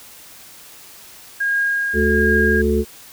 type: tone with tremolo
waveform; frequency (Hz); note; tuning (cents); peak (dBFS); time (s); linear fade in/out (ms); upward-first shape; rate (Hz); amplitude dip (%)
sine; 1627; G#6; -36; -15; 1.4-2.62; 10; triangle; 1.3; 45
type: harmonic tone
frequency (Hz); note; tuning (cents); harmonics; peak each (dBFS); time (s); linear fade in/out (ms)
73; D2; -10; 1 / 3 / 5 / 6; -20 / -20 / -20 / -20; 1.93-2.85; 50
effects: white hiss -42 dBFS RMS until 3.12 s